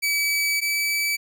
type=tone pair in turn; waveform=sawtooth; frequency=2291 / 2301 Hz; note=D7 / D7; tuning=-44 / -36 cents; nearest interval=unison; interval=8 cents; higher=second; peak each=-17 / -18 dBFS; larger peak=first; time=0.02-0.61 / 0.61-1.17 s; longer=first; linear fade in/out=20 ms; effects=none